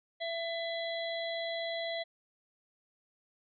harmonic tone, 668 Hz, E5, 23 cents sharp, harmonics 1 / 3 / 5 / 6, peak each -35 / -40 / -42 / -43 dBFS, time 0.2-2.04 s, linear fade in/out 20 ms, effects MP3 64 kbps

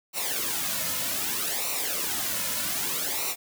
white noise with flanger, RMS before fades -29 dBFS, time 0.13-3.36 s, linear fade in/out 50 ms, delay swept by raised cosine 0.6 to 2.6 ms, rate 0.64 Hz, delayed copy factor -0.7, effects none

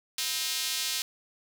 square tone with high-pass filter, 143.2 Hz, D3, 43 cents flat, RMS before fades -31 dBFS, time 0.18-1.02 s, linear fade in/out 2 ms, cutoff 3800 Hz, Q 1.2, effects none

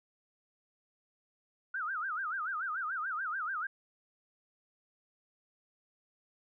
sine tone with vibrato, 1396.9 Hz, F6, in tune, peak -33 dBFS, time 1.74-3.67 s, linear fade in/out 5 ms, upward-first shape sine, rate 6.9 Hz, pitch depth 240 cents each way, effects none

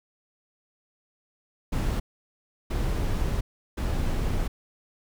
brown noise bursts at uneven times, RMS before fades -26 dBFS, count 3, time 1.72-2 / 2.7-3.41 / 3.77-4.48 s, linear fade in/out 10 ms, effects none

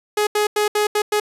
sawtooth tone bursts at uneven times, 419.4 Hz, G#4, 17 cents sharp, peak -12 dBFS, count 6, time 0.17-0.27 / 0.35-0.47 / 0.56-0.68 / 0.75-0.87 / 0.95-1.02 / 1.12-1.2 s, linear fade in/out 5 ms, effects resampled to 32000 Hz

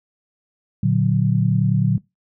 sine chord, Bb augmented, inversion none, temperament equal, 116.54 / 146.83 / 185 Hz, Bb2 / D3 / F#3, 0 / 0 / 0 cents, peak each -19 dBFS, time 0.83-1.98 s, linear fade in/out 5 ms, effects noise-tail reverb RT60 0.2 s tail -22 dB re dry

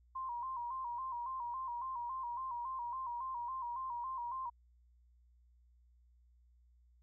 sine tone with vibrato, 1000 Hz, B5, 21 cents sharp, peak -38 dBFS, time 0.15-4.5 s, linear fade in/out 10 ms, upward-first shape square, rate 3.6 Hz, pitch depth 82 cents each way, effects added 60 Hz sine -64 dBFS peak until 7.02 s

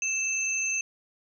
sine tone pair together, 2637 / 6288 Hz, E7 / G8, 0 / +4 cents, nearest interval octave + minor third, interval 1504 cents, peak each -28 / -29 dBFS, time 0.02-0.81 s, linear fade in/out 2 ms, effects 10-bit

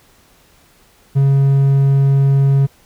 triangle tone, 137.7 Hz, C#3, 11 cents flat, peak -7 dBFS, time 1.15-2.67 s, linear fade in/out 20 ms, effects pink hiss -51 dBFS RMS until 2.85 s

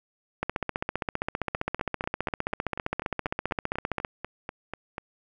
two click trains, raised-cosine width 0.5 ms, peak -18 / -12 dBFS, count 15 / 56, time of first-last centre 1.55-4.981 / 0.43-4.048 s, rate 4.08 / 15.2 Hz, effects none

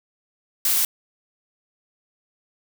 blue noise, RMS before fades -20 dBFS, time 0.65-0.85 s, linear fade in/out 2 ms, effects none

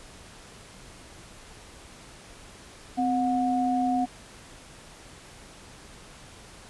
sine tone pair together, 257.7 / 727 Hz, C4 / F#5, -26 / -31 cents, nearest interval octave + tritone, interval 1795 cents, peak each -25 dBFS, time 2.97-4.06 s, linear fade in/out 20 ms, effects pink hiss -48 dBFS RMS until 6.69 s + resampled to 24000 Hz

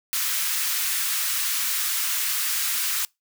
white high-pass noise, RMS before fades -25 dBFS, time 0.13-3.05 s, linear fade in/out 0 ms, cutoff 1200 Hz, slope 24 dB/octave, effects noise-tail reverb RT60 0.2 s tail -25 dB re dry

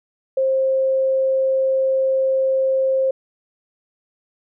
sine tone, 530 Hz, C5, 22 cents sharp, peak -15 dBFS, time 0.37-3.11 s, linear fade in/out 5 ms, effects none

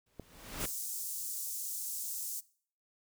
pink noise with exponential growth, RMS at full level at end -36 dBFS, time 0.06-0.66 s, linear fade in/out 5 ms, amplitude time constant 130 ms
click, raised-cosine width 2 ms, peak -29 dBFS, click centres 0.197 s
pink high-pass noise, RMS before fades -39 dBFS, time 0.59-2.41 s, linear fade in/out 20 ms, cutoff 6700 Hz, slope 24 dB/octave
effects noise-tail reverb RT60 0.5 s tail -21 dB re dry

